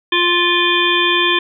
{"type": "harmonic tone", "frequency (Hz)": 349.7, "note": "F4", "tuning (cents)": 2, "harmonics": [1, 3, 5, 7, 9, 10], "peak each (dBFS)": [-19, -19, -19, -19, -19, -19], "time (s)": [0.12, 1.39], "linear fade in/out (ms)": 5, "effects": []}